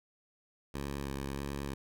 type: tone with vibrato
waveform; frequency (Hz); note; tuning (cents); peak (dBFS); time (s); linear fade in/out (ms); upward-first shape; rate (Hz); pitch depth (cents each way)
10% pulse; 69.3; C#2; 0; -28; 0.74-1.74; 5; square; 1.6; 18
effects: none